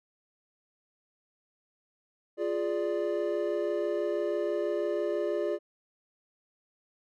triangle chord, D diminished, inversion first, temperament equal, 349.2 / 415.3 / 587.3 Hz, F4 / Ab4 / D5, 0 / 0 / 0 cents, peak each -30 dBFS, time 2.37-5.59 s, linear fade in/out 50 ms, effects none

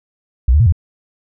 sine tone with pitch steps, 61.5 / 75.5 / 116.7 / 85 Hz, B1 / D2 / A#2 / F2, -7 / +48 / +2 / -46 cents, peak -7 dBFS, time 0.48-0.724 s, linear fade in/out 5 ms, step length 61 ms, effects none

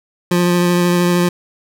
25% pulse tone with vibrato, 176 Hz, F3, 14 cents sharp, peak -8 dBFS, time 0.31-1.29 s, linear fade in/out 5 ms, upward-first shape sine, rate 13 Hz, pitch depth 13 cents each way, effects none

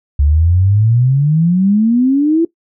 sine exponential sweep, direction up, 69.3 to 339.9 Hz, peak -8 dBFS, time 0.19-2.45 s, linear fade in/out 5 ms, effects noise-tail reverb RT60 0.1 s tail -18 dB re dry

